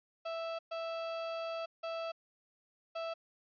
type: tone bursts at uneven times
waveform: 35% pulse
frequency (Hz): 659.3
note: E5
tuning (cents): 0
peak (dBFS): -35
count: 4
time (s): 0.25-0.59 / 0.71-1.66 / 1.83-2.12 / 2.95-3.14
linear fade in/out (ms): 10
effects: resampled to 11025 Hz